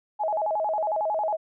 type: tone with vibrato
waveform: sine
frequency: 733 Hz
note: F#5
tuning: 16 cents flat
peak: -23 dBFS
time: 0.19-1.37 s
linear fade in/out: 20 ms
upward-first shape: square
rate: 11 Hz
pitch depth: 240 cents each way
effects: none